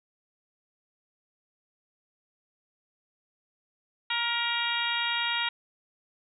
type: harmonic tone with a mistuned harmonic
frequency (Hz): 470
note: A#4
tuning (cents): +14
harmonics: 2 / 3 / 4 / 5 / 6 / 7 / 8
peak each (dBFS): -34 / -34 / -34 / -34 / -34 / -34 / -34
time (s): 4.1-5.49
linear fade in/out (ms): 5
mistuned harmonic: 4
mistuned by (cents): +19
effects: none